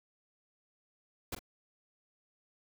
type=noise with echo; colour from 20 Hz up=pink; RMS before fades=-37 dBFS; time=1.32-1.35 s; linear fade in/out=5 ms; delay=42 ms; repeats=1; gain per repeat=-11 dB; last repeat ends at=1.392 s; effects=none